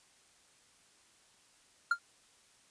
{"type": "tone with exponential decay", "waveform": "triangle", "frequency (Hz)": 1396.9, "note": "F6", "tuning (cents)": 0, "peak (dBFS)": -20, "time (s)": [1.91, 1.99], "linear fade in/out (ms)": 5, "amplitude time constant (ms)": 16, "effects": ["white hiss -65 dBFS RMS until 2.7 s", "resampled to 22050 Hz"]}